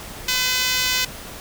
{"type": "tone with high-pass filter", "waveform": "5% pulse", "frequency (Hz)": 506, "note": "B4", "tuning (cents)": 42, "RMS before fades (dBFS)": -21, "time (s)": [0.28, 1.05], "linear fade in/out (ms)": 5, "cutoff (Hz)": 1500, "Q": 0.7, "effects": ["pink hiss -36 dBFS RMS until 1.4 s"]}